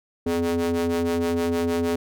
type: ring-modulated tone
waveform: square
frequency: 85.3 Hz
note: F2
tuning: 40 cents flat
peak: -19 dBFS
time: 0.26-1.96 s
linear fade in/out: 5 ms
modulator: 338 Hz
effects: none